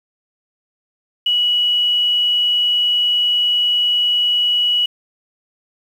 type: tone with quantisation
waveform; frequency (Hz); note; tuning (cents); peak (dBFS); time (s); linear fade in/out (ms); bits
sine; 2930; F#7; -18; -13; 1.26-4.86; 5; 7
effects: none